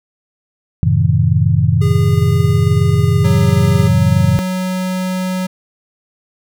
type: chord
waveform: sine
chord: F# diminished seventh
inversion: none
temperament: just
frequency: 92.5 / 111 / 133.2 / 159.84 Hz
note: F#2 / A2 / C3 / Eb3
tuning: 0 / +16 / +31 / +47 cents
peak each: -15 dBFS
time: 0.83-4.39 s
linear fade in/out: 0 ms
type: tone with pitch glide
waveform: square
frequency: 407.8 to 404.3 Hz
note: G#4 to G#4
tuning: -32 to -46 cents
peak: -22 dBFS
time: 1.81-3.88 s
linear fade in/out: 10 ms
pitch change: -14 cents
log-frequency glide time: 2.96-3.38 s
type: tone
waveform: square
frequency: 185 Hz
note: F#3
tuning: in tune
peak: -17 dBFS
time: 3.24-5.47 s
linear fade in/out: 10 ms
effects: none